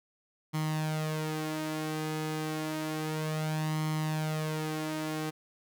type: tone with flanger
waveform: sawtooth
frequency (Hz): 155.56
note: D#3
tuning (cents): 0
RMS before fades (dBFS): -33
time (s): 0.53-5.31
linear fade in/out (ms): 20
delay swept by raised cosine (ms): 0.95 to 4.05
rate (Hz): 0.3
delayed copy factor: +0.6
effects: none